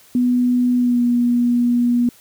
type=tone with pitch glide; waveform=sine; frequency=246.9 to 241.4 Hz; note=B3 to B3; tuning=0 to -39 cents; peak=-13 dBFS; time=0.15-2.09 s; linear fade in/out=2 ms; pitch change=-39 cents; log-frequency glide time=0.77-1.01 s; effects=white hiss -49 dBFS RMS until 2.2 s